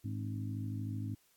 harmonic tone with a mistuned harmonic, 52.9 Hz, G#1, 33 cents sharp, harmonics 2 / 3 / 4 / 5 / 6, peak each -37 / -50 / -46 / -44 / -49 dBFS, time 0.04-1.15 s, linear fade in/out 10 ms, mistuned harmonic 6, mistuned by -52 cents, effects white hiss -70 dBFS RMS until 1.36 s + AAC 64 kbps

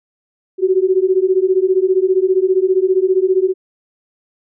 sine beating tone pair, 367.9 / 382.9 Hz, F#4 / G4, -10 / -41 cents, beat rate 15 Hz, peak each -14 dBFS, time 0.58-3.54 s, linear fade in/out 50 ms, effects none

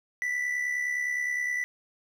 triangle tone with amplitude modulation, 1975.5 Hz, B6, in tune, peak -23 dBFS, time 0.22-1.64 s, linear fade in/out 0 ms, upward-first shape sine, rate 69.7 Hz, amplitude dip 50%, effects none

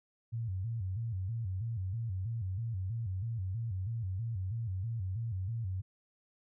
sine tone with vibrato, 103.83 Hz, G#2, in tune, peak -33 dBFS, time 0.32-5.82 s, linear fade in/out 20 ms, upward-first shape square, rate 3.1 Hz, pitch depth 180 cents each way, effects none

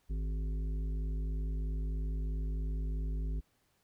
harmonic tone with a mistuned harmonic, 52.3 Hz, G#1, 13 cents sharp, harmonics 1 / 3 / 5 / 7 / 8, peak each -32 / -44 / -50 / -56 / -59 dBFS, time 0.09-3.41 s, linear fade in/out 20 ms, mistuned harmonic 7, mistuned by +43 cents, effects pink hiss -74 dBFS RMS until 3.83 s

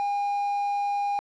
triangle tone with quantisation, 811 Hz, G#5, 41 cents flat, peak -22 dBFS, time 0-1.19 s, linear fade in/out 0 ms, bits 7, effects low-pass 5000 Hz 12 dB/octave

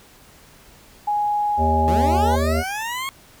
sine tone, 830.6 Hz, G#5, in tune, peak -18 dBFS, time 1.07-2.36 s, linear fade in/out 10 ms
harmonic tone, 79.4 Hz, D#2, 36 cents sharp, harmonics 1 / 3 / 5 / 7 / 8, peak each -20 / -25 / -27 / -28 / -29 dBFS, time 1.57-2.64 s, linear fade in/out 50 ms
20% pulse linear sweep, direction up, 146.83 to 1100 Hz, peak -20 dBFS, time 1.88-3.09 s, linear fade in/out 0 ms
effects pink hiss -49 dBFS RMS until 3.4 s

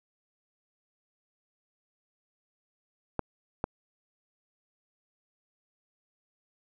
clicks, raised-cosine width 1 ms, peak -14 dBFS, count 2, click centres 3.193 / 3.641 s, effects none

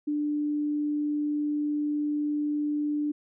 sine tone, 296.1 Hz, D4, 14 cents sharp, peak -25 dBFS, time 0.07-3.12 s, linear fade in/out 10 ms, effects none

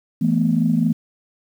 sine tone cluster, 165.6 / 218.9 / 243.3 Hz, E3 / A3 / B3, +8 / -9 / -26 cents, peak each -19 dBFS, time 0.21-0.93 s, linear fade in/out 10 ms, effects tanh soft clip ceiling -5 dBFS + 8-bit

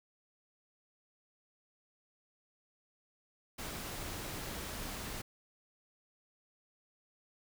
pink noise, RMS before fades -42 dBFS, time 3.58-5.22 s, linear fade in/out 10 ms, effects none

